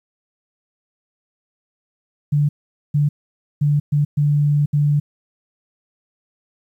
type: tone bursts at uneven times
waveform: sine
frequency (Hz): 146.3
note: D3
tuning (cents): -6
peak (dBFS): -13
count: 6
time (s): 2.32-2.49 / 2.94-3.09 / 3.61-3.8 / 3.92-4.05 / 4.17-4.66 / 4.73-5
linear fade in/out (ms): 10
effects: 9-bit